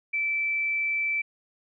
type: tone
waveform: sine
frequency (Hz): 2324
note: D7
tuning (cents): -19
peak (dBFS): -24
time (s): 0.13-1.22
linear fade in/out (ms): 10
effects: none